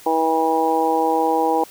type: harmonic tone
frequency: 161.3 Hz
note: E3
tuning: 37 cents flat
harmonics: 2 / 3 / 4 / 5 / 6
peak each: -23 / -21 / -29 / -19 / -24 dBFS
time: 0.06-1.64 s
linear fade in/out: 5 ms
effects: white hiss -44 dBFS RMS until 1.7 s